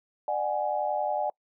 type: tone cluster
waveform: sine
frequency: 598 / 745 / 836 Hz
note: D5 / F#5 / G#5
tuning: +31 / +12 / +11 cents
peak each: -30 dBFS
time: 0.28-1.3 s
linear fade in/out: 2 ms
effects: noise-tail reverb RT60 0.1 s tail -26 dB re dry